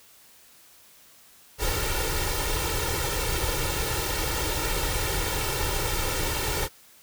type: noise with comb filter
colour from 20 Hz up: pink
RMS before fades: -27 dBFS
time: 1.58-6.69 s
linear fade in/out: 50 ms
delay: 2.2 ms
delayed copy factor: +0.8
effects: white hiss -54 dBFS RMS until 7.02 s